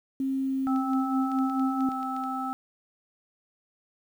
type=tone with pitch glide; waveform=sine; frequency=267.8 to 266.1 Hz; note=C4 to C4; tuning=+40 to +29 cents; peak=-25 dBFS; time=0.2-1.89 s; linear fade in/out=2 ms; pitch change=-11 cents; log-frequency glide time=0.37-0.74 s
type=harmonic tone; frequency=261.6 Hz; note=C4; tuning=in tune; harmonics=1 / 3 / 5; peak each=-33 / -33 / -33 dBFS; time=0.67-2.53 s; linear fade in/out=0 ms
type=clicks; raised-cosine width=0.2 ms; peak=-31 dBFS; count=11; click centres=0.761 / 0.934 / 1.317 / 1.388 / 1.498 / 1.596 / 1.807 / 1.918 / 2.03 / 2.165 / 2.238 s
effects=9-bit